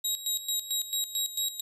20% pulse tone with tremolo, 3824 Hz, A#7, 43 cents sharp, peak -21 dBFS, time 0.04-1.61 s, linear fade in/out 10 ms, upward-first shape square, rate 4.5 Hz, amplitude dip 75%, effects none

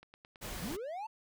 click train, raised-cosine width 0.3 ms, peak -37 dBFS, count 4, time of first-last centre 0.03-0.358 s, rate 9.14 Hz
pink noise, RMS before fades -42 dBFS, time 0.41-0.77 s, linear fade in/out 20 ms
triangle linear sweep, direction up, 148.4 to 909 Hz, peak -36 dBFS, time 0.62-1.07 s, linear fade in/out 10 ms
effects none

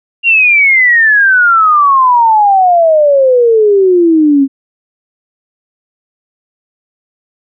sine exponential sweep, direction down, 2800 to 266.9 Hz, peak -4 dBFS, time 0.23-4.48 s, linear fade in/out 50 ms, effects none

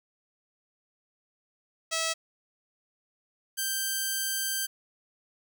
5% pulse tone pair in turn, 650 / 1568 Hz, E5 / G6, -24 / 0 cents, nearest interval octave + minor third, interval 1524 cents, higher second, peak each -16 / -17 dBFS, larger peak first, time 1.91-2.14 / 3.57-4.67 s, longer second, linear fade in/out 20 ms, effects none

